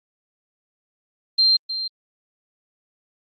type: tone with echo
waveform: sine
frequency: 4164 Hz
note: C8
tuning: 9 cents flat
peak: -13 dBFS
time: 1.38-1.57 s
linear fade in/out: 10 ms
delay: 310 ms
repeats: 1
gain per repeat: -11 dB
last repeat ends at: 1.88 s
effects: Opus 24 kbps